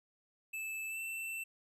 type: tone with pitch glide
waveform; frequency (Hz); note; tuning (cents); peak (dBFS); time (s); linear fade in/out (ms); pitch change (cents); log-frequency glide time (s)
square; 2626 to 2675; E7 to E7; -7 to +25; -39; 0.53-1.44; 10; +32; 0.88-0.99
effects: none